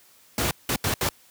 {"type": "noise bursts at uneven times", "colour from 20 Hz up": "pink", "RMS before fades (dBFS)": -24, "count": 4, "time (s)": [[0.38, 0.51], [0.69, 0.76], [0.84, 0.94], [1.01, 1.09]], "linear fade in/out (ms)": 2, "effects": ["white hiss -56 dBFS RMS until 1.3 s", "high-pass 60 Hz 12 dB/octave"]}